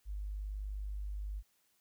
sine tone, 50.5 Hz, G#1, 48 cents flat, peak -37 dBFS, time 0.05-1.43 s, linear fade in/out 50 ms, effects white hiss -74 dBFS RMS until 1.8 s

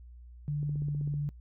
sine tone with pitch glide, 146.83 to 145.73 Hz, D3 to D3, 0 to -13 cents, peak -29 dBFS, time 0.48-1.29 s, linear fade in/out 0 ms, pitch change -13 cents, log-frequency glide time 0.68-1.04 s
click train, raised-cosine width 3 ms, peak -32 dBFS, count 9, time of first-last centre 0.63-1.14 s, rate 15.7 Hz
effects noise-tail reverb RT60 0.1 s tail -23 dB re dry + added 60 Hz sine -47 dBFS peak until 1.4 s

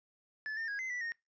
triangle tone with pitch steps, 1731 / 1809 / 1647 / 2058 / 1965 / 1850 Hz, A6 / A6 / G#6 / C7 / B6 / A#6, -29 / +48 / -15 / -29 / -9 / -14 cents, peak -34 dBFS, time 0.46-1.12 s, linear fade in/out 0 ms, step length 110 ms, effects noise-tail reverb RT60 0.2 s tail -22 dB re dry + resampled to 16000 Hz

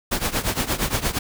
pink noise with tremolo, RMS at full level -20 dBFS, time 0.11-1.19 s, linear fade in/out 10 ms, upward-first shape triangle, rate 8.6 Hz, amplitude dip 90%, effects none

